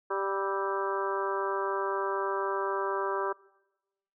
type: harmonic tone with a mistuned harmonic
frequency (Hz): 196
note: G3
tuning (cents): 0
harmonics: 2 / 3 / 4 / 5 / 6 / 7 / 8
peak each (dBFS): -32 / -37 / -42 / -34 / -36 / -39 / -40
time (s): 0.1-3.33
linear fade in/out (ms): 10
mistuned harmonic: 7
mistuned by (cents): -60
effects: noise-tail reverb RT60 1.0 s tail -23 dB re dry

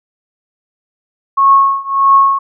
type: tone with tremolo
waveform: sine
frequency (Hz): 1096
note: C#6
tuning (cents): -20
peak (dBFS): -3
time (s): 1.37-2.39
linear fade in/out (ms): 10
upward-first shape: triangle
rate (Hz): 1.6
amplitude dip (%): 95
effects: none

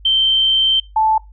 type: tone pair in turn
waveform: sine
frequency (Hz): 3119 / 875.2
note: G7 / A5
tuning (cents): -9 / -9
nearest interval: octave + minor seventh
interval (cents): 2200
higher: first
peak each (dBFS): -11 / -11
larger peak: neither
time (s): 0.05-0.8 / 0.96-1.18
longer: first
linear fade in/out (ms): 5
effects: noise-tail reverb RT60 0.2 s tail -22 dB re dry + added 50 Hz sine -38 dBFS peak until 1.32 s

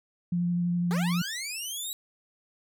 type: tone with vibrato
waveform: sine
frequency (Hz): 174.61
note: F3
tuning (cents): 0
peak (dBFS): -24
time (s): 0.32-1.22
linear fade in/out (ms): 5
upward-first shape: sine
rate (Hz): 12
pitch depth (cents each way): 12
type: linear sweep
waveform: 15% pulse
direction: up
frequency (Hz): 375.2 to 3906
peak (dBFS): -26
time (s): 0.91-1.93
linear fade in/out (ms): 0
effects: none

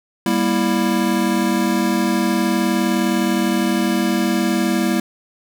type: chord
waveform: square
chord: E diminished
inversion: first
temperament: just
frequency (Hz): 197.78 / 237.3 / 329.6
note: G3 / Bb3 / E4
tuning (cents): +16 / +31 / 0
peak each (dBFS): -21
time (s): 0.26-5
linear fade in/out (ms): 2
effects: none

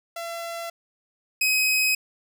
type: tone pair in turn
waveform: sawtooth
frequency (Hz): 676 / 2531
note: E5 / D#7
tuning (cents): +43 / +29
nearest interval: octave + major seventh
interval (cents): 2286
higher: second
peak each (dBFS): -27 / -16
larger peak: second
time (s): 0.16-0.7 / 1.41-1.95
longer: neither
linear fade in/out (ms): 5
effects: none

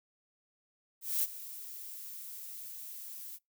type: noise with ADSR envelope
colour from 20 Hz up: violet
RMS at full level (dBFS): -29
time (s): 1.01-3.39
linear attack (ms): 220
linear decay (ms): 32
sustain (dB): -16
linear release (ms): 44
effects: noise-tail reverb RT60 0.2 s tail -26 dB re dry

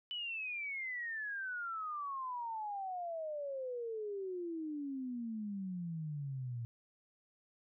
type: exponential sweep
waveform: sine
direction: down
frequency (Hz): 2999 to 115.1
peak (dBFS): -38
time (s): 0.11-6.65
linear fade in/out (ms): 0
effects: none

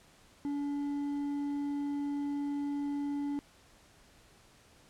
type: tone with hard clipping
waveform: triangle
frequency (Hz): 286.2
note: D4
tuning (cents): -45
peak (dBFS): -33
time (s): 0.45-3.39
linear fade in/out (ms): 0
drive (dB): 7
effects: pink hiss -61 dBFS RMS until 4.89 s + low-pass 10000 Hz 12 dB/octave

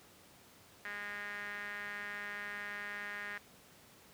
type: tone with band-pass filter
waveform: sawtooth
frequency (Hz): 205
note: G#3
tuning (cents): -22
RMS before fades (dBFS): -43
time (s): 0.85-3.38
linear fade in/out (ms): 2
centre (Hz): 1800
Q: 5.5
effects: pink hiss -60 dBFS RMS until 4.13 s + high-pass 100 Hz 12 dB/octave

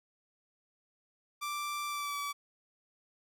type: tone with pitch glide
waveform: sawtooth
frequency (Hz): 1174.7 to 1147.9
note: D6 to D6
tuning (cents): 0 to -40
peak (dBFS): -31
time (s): 1.41-2.33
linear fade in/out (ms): 20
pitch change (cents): -40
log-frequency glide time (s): 1.88-2.17
effects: none

